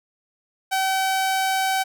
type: tone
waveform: sawtooth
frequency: 765 Hz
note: G5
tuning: 42 cents flat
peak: -16 dBFS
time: 0.71-1.84 s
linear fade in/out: 20 ms
effects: none